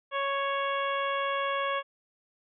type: harmonic tone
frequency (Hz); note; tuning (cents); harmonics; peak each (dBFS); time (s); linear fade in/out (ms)
554.4; C#5; 0; 1 / 2 / 3 / 4 / 5 / 6; -32 / -30 / -36 / -39 / -40 / -41; 0.11-1.83; 50
effects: none